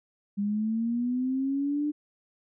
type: linear sweep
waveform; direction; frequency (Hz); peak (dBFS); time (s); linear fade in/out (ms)
sine; up; 199.7 to 300; -25; 0.37-1.92; 20
effects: none